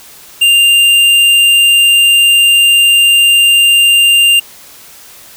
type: tone with tanh clipping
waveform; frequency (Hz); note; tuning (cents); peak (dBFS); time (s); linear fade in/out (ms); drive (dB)
sine; 2794; F7; 0; -6; 0.41-4.4; 10; 13
effects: white hiss -36 dBFS RMS until 5.36 s